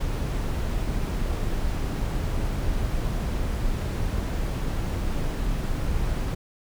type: noise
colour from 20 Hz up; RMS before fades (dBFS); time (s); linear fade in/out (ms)
brown; -26; 0-6.35; 10
effects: none